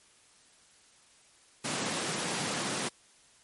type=high-pass noise; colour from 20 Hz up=pink; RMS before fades=-33 dBFS; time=1.64-2.89 s; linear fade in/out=10 ms; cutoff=150 Hz; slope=24 dB/octave; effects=white hiss -61 dBFS RMS until 3.43 s + MP3 48 kbps